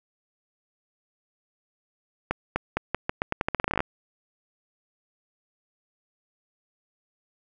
accelerating click train, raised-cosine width 0.5 ms, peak -9 dBFS, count 19, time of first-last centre 2.31-3.805 s, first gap 250 ms, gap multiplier 0.84, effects none

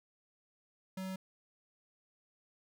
square tone, 188.7 Hz, F#3, 34 cents sharp, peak -39 dBFS, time 0.97-1.16 s, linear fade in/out 5 ms, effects none

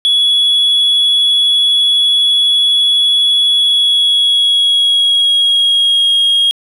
sine tone with pitch glide, 3378 to 3267 Hz, G#7 to G#7, +29 to -29 cents, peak -6 dBFS, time 0.05-6.51 s, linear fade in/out 0 ms, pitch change -58 cents, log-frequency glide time 3.48-6.13 s, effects tanh soft clip ceiling -6 dBFS + 7-bit

